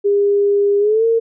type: tone with pitch glide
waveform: sine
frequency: 404.7 to 456.9 Hz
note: G#4 to A#4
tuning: -45 to -35 cents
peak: -11 dBFS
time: 0.04-1.2 s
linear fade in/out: 20 ms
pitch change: +210 cents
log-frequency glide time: 0.79-1.05 s
effects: none